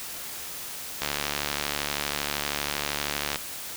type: click train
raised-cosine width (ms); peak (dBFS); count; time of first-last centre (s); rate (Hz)
0.2; -9; 171; 1.02-3.358; 72.7
effects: white hiss -37 dBFS RMS until 3.76 s